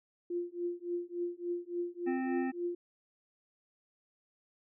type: tone with tremolo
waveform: sine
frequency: 349.2 Hz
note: F4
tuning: in tune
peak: -30 dBFS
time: 0.3-2.75 s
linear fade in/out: 5 ms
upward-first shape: triangle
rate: 3.5 Hz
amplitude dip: 100%
type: harmonic tone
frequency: 261.6 Hz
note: C4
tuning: in tune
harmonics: 1 / 3 / 5 / 7 / 9 / 10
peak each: -32 / -41 / -54 / -45 / -57 / -56 dBFS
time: 2.06-2.52 s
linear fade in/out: 20 ms
effects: none